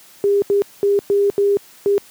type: tone bursts at uneven times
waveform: sine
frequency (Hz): 402.8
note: G4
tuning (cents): +47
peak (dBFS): -12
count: 6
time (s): 0.24-0.42 / 0.5-0.62 / 0.83-0.99 / 1.1-1.3 / 1.38-1.57 / 1.86-1.98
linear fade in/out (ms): 0
effects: white hiss -46 dBFS RMS until 2.1 s + high-pass 100 Hz 12 dB/octave